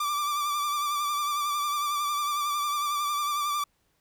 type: tone with vibrato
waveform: 45% pulse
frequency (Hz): 1174.7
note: D6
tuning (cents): 0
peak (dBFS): -26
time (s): 0-3.64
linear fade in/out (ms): 5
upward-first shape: sine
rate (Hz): 11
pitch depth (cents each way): 36
effects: pink hiss -71 dBFS RMS until 4 s